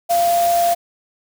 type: tone in noise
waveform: sine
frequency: 691 Hz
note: F5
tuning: 19 cents flat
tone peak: -13 dBFS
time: 0.09-0.75 s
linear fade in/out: 20 ms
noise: white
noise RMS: -27 dBFS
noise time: 0.09-0.75 s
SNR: +11 dB
effects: none